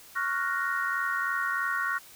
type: chord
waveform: sine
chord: Gb major seventh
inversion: second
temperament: equal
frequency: 1108.7 / 1396.9 / 1480 / 1864.7 Hz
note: Db6 / F6 / Gb6 / Bb6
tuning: 0 / 0 / 0 / 0 cents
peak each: -32 dBFS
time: 0.15-1.99 s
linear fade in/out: 20 ms
effects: white hiss -51 dBFS RMS until 2.15 s